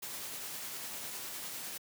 white noise with tremolo, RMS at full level -41 dBFS, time 0.02-1.78 s, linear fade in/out 10 ms, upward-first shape triangle, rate 9.9 Hz, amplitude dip 25%, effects high-pass 100 Hz 12 dB/octave

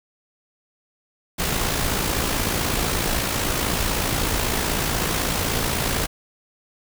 pink noise with amplitude modulation, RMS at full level -21 dBFS, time 1.38-6.07 s, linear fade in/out 20 ms, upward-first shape sine, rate 56.1 Hz, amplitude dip 45%, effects none

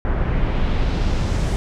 brown noise with low-pass filter sweep, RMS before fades -19 dBFS, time 0.05-1.56 s, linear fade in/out 0 ms, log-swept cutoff 1600 to 8800 Hz, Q 1.3, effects none

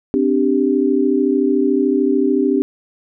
sine chord, C suspended second, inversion none, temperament equal with one note detuned, 260.1 / 293.7 / 392 Hz, C4 / D4 / G4, -10 / 0 / 0 cents, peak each -17 dBFS, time 0.14-2.62 s, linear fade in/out 0 ms, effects none

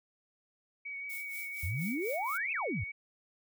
sine tone with vibrato, 2248 Hz, C#7, 24 cents sharp, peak -38 dBFS, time 0.85-2.92 s, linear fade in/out 10 ms, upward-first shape sine, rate 5.9 Hz, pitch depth 21 cents each way
violet noise with tremolo, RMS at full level -44 dBFS, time 1.09-2.38 s, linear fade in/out 10 ms, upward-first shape sine, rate 4.2 Hz, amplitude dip 80%
sine exponential two-way sweep, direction up then down, 78.7 to 2687 to 78.7 Hz, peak -32 dBFS, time 1.63-2.84 s, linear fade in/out 5 ms, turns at 2.52 s
effects none

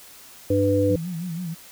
harmonic tone, 99.4 Hz, G2, 25 cents sharp, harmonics 1 / 3 / 5, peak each -23 / -22 / -20 dBFS, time 0.5-0.96 s, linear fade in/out 5 ms
sine tone with vibrato, 172 Hz, F3, 26 cents flat, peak -27 dBFS, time 0.89-1.55 s, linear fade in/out 20 ms, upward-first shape sine, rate 6.2 Hz, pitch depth 110 cents each way
effects white hiss -46 dBFS RMS until 1.71 s

